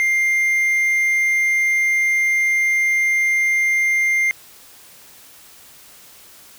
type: tone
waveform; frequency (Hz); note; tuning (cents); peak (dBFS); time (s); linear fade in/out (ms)
triangle; 2100; C7; +6; -13; 0-4.31; 0
effects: white hiss -45 dBFS RMS until 6.58 s